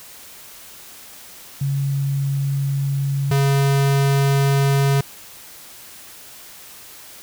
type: tone pair in turn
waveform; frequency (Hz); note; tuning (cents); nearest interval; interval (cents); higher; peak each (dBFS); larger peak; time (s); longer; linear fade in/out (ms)
sine / square; 138.59 / 138.59; C#3 / C#3; 0 / 0; unison; 0; neither; -18 / -15; second; 1.61-3.31 / 3.31-5.01; neither; 5
effects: white hiss -41 dBFS RMS until 7.22 s